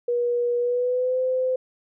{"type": "tone with pitch glide", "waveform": "sine", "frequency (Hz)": [481.7, 513.3], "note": ["B4", "C5"], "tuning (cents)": [-43, -33], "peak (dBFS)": -20, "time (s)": [0.08, 1.56], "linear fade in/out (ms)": 5, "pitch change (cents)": 110, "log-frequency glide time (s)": [0.58, 1.2], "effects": []}